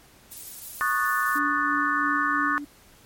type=noise; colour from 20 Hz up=violet; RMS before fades=-36 dBFS; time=0.31-1.39 s; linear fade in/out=10 ms
type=chord; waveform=sine; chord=D# half-diminished seventh; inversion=third; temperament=equal with one note detuned; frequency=1108.7 / 1230.2 / 1480 / 1760 Hz; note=C#6 / D#6 / F#6 / A6; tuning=0 / -20 / 0 / 0 cents; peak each=-27 dBFS; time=0.81-2.58 s; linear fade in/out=0 ms
type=tone with tremolo; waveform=sine; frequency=289.3 Hz; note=D4; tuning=26 cents flat; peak=-28 dBFS; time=1.35-2.65 s; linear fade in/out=10 ms; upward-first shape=sine; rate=3 Hz; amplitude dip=40%
effects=pink hiss -54 dBFS RMS until 3.05 s + MP3 64 kbps